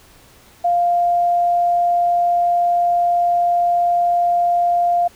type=tone; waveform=sine; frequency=698.5 Hz; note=F5; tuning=in tune; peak=-13 dBFS; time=0.64-5.08 s; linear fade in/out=10 ms; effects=pink hiss -48 dBFS RMS until 5.15 s